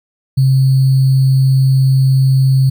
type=tone with sample-and-hold; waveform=sine; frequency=133.1 Hz; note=C3; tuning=30 cents sharp; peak=-7 dBFS; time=0.37-2.7 s; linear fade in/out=10 ms; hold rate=4410 Hz; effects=none